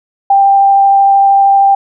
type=tone with vibrato; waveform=sine; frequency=790 Hz; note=G5; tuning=13 cents sharp; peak=-4 dBFS; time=0.3-1.75 s; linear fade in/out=5 ms; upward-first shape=triangle; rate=13 Hz; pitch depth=9 cents each way; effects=none